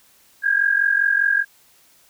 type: tone pair together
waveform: sine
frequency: 1600 / 1645 Hz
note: G6 / G#6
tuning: +35 / -17 cents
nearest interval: unison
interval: 48 cents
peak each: -18 dBFS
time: 0.42-1.45 s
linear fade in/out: 50 ms
effects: white hiss -55 dBFS RMS until 2.09 s